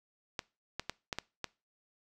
clicks, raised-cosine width 0.2 ms, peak -17 dBFS, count 6, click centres 0.392 / 0.796 / 0.896 / 1.128 / 1.186 / 1.443 s, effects noise-tail reverb RT60 0.3 s tail -23 dB re dry

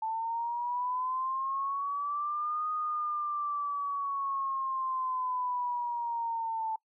sine linear two-way sweep, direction up then down, 880 to 1240 to 880 Hz, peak -30 dBFS, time 0.02-6.76 s, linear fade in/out 5 ms, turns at 2.7 s, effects noise-tail reverb RT60 0.1 s tail -22 dB re dry

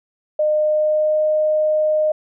sine tone with pitch glide, 609 to 615.4 Hz, D#5 to D#5, -37 to -19 cents, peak -14 dBFS, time 0.39-2.12 s, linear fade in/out 5 ms, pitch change +18 cents, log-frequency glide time 0.52-1.22 s, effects none

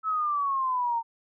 sine exponential sweep, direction down, 1309 to 910 Hz, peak -24 dBFS, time 0.03-1.03 s, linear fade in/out 50 ms, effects none

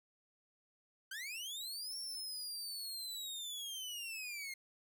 sawtooth linear two-way sweep, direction up then down, 1500 to 5500 to 2107 Hz, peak -39 dBFS, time 1.11-4.54 s, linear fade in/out 5 ms, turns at 1.97 s, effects none

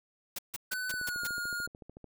white noise bursts, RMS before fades -37 dBFS, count 6, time 0.36-1.272 s, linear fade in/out 5 ms, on 27 ms, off 150 ms
square tone with pitch glide, 1502 to 1425.9 Hz, F#6 to F6, +26 to +36 cents, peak -34 dBFS, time 0.71-1.67 s, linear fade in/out 10 ms, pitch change -90 cents, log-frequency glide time 0.94-1.22 s
click train, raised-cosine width 2 ms, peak -34 dBFS, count 16, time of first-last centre 0.94-2.043 s, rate 13.6 Hz
effects none

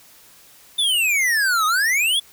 square exponential two-way sweep, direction down then up, 3600 to 1225 to 3490 Hz, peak -17 dBFS, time 0.78-2.2 s, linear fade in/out 10 ms, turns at 1.66 s, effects white hiss -49 dBFS RMS until 2.32 s

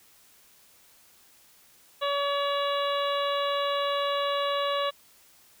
harmonic tone with a mistuned harmonic, 567 Hz, C#5, 39 cents sharp, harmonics 1 / 2 / 3 / 4 / 5 / 6 / 7, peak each -28 / -29 / -38 / -43 / -37 / -37 / -37 dBFS, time 2.01-4.91 s, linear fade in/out 20 ms, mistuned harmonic 7, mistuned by -29 cents, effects white hiss -58 dBFS RMS until 5.6 s

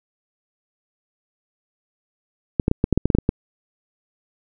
clicks, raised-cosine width 3 ms, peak -3 dBFS, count 11, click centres 2.598 / 2.681 / 2.714 / 2.841 / 2.927 / 2.976 / 3.056 / 3.102 / 3.15 / 3.186 / 3.291 s, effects none

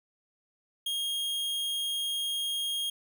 45% pulse tone, 3250 Hz, G#7, 38 cents flat, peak -29 dBFS, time 0.86-2.9 s, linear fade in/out 5 ms, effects none

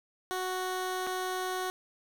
15% pulse tone with dropouts, 370 Hz, F#4, in tune, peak -25 dBFS, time 0.31-1.7 s, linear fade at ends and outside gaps 0 ms, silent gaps 1.067-1.072 s, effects 9-bit

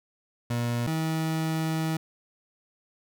30% pulse tone pair in turn, 119.3 / 159.85 Hz, A#2 / D#3, +41 / +47 cents, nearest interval perfect fourth, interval 506 cents, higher second, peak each -23 dBFS, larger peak neither, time 0.5-0.87 / 0.87-1.97 s, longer second, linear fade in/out 5 ms, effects none

